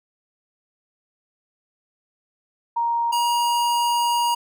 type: tone pair in turn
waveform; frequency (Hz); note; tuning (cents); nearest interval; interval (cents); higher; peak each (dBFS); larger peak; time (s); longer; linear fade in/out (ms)
sine / square; 936 / 950.2; A#5 / A#5; +7 / +33; unison; 26; second; -19; neither; 2.76-3.12 / 3.12-4.35; second; 10
effects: none